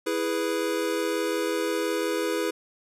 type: chord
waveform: square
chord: E major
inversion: none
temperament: equal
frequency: 329.6 / 415.3 / 493.9 Hz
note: E4 / G#4 / B4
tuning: 0 / 0 / 0 cents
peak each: -30 dBFS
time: 0.06-2.51 s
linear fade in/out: 10 ms
effects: resampled to 32000 Hz